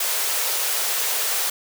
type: high-pass noise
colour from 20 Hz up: white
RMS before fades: -23 dBFS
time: 0-1.5 s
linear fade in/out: 5 ms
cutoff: 400 Hz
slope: 48 dB/octave
effects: none